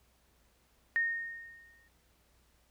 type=tone with exponential decay; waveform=sine; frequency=1846 Hz; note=A#6; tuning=17 cents flat; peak=-25 dBFS; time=0.96-1.88 s; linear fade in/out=0 ms; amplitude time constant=200 ms; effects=added 60 Hz sine -70 dBFS peak until 2.7 s + pink hiss -70 dBFS RMS until 2.7 s